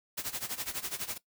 white noise with tremolo, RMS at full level -34 dBFS, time 0.17-1.18 s, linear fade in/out 10 ms, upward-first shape sine, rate 12 Hz, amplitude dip 85%, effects noise-tail reverb RT60 0.1 s tail -18 dB re dry

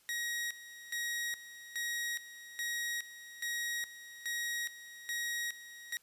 sawtooth tone with tremolo, 1894 Hz, A#6, 27 cents sharp, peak -31 dBFS, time 0.09-5.97 s, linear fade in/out 0 ms, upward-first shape square, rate 1.2 Hz, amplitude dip 80%, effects white hiss -67 dBFS RMS until 6.02 s + resampled to 32000 Hz

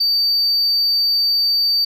sine tone, 4613 Hz, D8, 32 cents flat, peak -11 dBFS, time 0-1.85 s, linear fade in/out 10 ms, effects tanh soft clip ceiling -13 dBFS

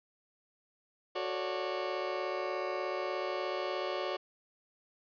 30% pulse chord, D major seventh, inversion first, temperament just, 367.1 / 440.5 / 550.6 / 587.3 Hz, F#4 / A4 / C#5 / D5, -14 / +2 / -12 / 0 cents, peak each -35 / -40 / -36 / -36 dBFS, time 1.15-4.17 s, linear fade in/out 10 ms, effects resampled to 11025 Hz + 11-bit

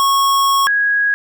square / sine tone pair in turn, 1100 / 1655 Hz, C#6 / G#6, -14 / -6 cents, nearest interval perfect fifth, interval 708 cents, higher second, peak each -12 dBFS, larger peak neither, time 0-0.67 / 0.67-1.14 s, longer first, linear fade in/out 0 ms, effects none

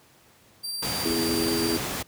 sawtooth tone with tremolo, 4705 Hz, D8, 2 cents sharp, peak -26 dBFS, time 0.63-1.78 s, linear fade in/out 20 ms, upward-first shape sine, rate 19 Hz, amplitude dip 25%
pink noise, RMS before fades -30 dBFS, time 0.82-2.03 s, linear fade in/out 10 ms
sine chord, E major, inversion second, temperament equal, 246.9 / 329.6 / 415.3 Hz, B3 / E4 / G#4, 0 / 0 / 0 cents, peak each -30 / -27 / -30 dBFS, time 1.05-1.77 s, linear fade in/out 5 ms
effects pink hiss -57 dBFS RMS until 2.07 s + high-pass 80 Hz 12 dB/octave

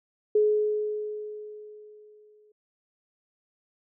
sine tone with exponential decay, 423.2 Hz, G#4, 33 cents sharp, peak -17 dBFS, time 0.35-2.52 s, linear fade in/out 5 ms, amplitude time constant 470 ms, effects none

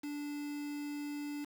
triangle tone with quantisation, 291.7 Hz, D4, 12 cents flat, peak -36 dBFS, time 0.03-1.45 s, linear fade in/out 10 ms, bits 8, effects none

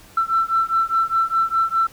sine beating tone pair, 1336 / 1340.9 Hz, E6 / E6, +23 / +29 cents, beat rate 4.9 Hz, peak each -19 dBFS, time 0.17-1.87 s, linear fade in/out 5 ms, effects tanh soft clip ceiling -9 dBFS + pink hiss -47 dBFS RMS until 1.92 s

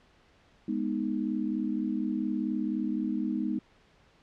sine chord, G# minor, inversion none, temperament equal, 207.7 / 246.9 / 311.1 Hz, G#3 / B3 / D#4, 0 / 0 / 0 cents, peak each -32 dBFS, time 0.68-3.59 s, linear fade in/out 5 ms, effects pink hiss -62 dBFS RMS until 4.22 s + low-pass 4000 Hz 12 dB/octave

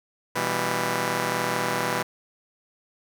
5% pulse chord, E minor, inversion second, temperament just, 123.61 / 164.81 / 197.78 Hz, B2 / E3 / G3, +2 / 0 / +16 cents, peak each -18 dBFS, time 0.35-2.03 s, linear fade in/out 10 ms, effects none

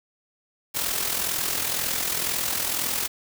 white noise with amplitude modulation, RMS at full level -24 dBFS, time 0.74-3.08 s, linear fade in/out 20 ms, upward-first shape sine, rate 42 Hz, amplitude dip 55%, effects none

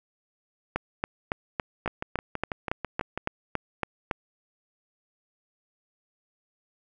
two click trains, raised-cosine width 0.5 ms, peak -15 / -11 dBFS, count 9 / 13, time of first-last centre 1.86-3.176 / 0.76-4.112 s, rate 6.08 / 3.58 Hz, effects none

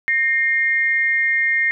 sine tone pair together, 1840 / 2119 Hz, A#6 / C7, -23 / +21 cents, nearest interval major second, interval 244 cents, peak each -18 dBFS, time 0.08-1.71 s, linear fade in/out 0 ms, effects none

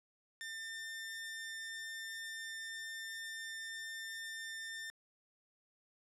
sawtooth tone, 1799 Hz, A6, 38 cents sharp, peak -39 dBFS, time 0.41-4.9 s, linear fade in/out 0 ms, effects low-pass 11000 Hz 12 dB/octave

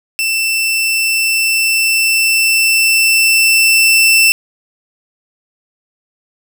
sawtooth tone with level ramp, 2670 Hz, E7, 22 cents sharp, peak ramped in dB -10 to -3 dBFS, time 0.19-4.32 s, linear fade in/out 0 ms, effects none

